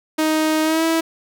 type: tone with pitch glide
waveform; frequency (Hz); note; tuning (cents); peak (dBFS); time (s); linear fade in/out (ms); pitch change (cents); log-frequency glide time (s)
sawtooth; 312.6 to 326.3; D#4 to E4; +8 to -18; -12; 0.18-1.01; 10; +74; 0.63-0.84
effects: none